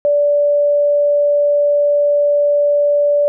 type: tone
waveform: sine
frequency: 581 Hz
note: D5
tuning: 19 cents flat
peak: -10 dBFS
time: 0.05-3.28 s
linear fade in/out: 0 ms
effects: none